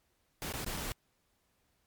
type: noise with dropouts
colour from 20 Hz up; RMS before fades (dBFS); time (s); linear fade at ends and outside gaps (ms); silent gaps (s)
pink; -38; 0.42-0.92; 0; 0.523-0.537 / 0.645-0.664 / 0.768-0.772
effects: pink hiss -75 dBFS RMS until 1.86 s + MP3 96 kbps